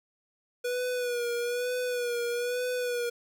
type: tone with vibrato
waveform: square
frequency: 487.1 Hz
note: B4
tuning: 24 cents flat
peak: -29 dBFS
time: 0.64-3.1 s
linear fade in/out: 10 ms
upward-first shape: sine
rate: 1.1 Hz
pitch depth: 43 cents each way
effects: 11-bit